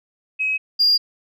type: tone pair in turn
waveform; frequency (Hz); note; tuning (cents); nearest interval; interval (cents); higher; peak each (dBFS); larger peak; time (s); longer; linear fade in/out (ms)
sine; 2549 / 4812; D#7 / D8; +41 / +41; major seventh; 1100; second; -18 / -11; second; 0.39-0.58 / 0.79-0.98; neither; 20
effects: tanh soft clip ceiling -10 dBFS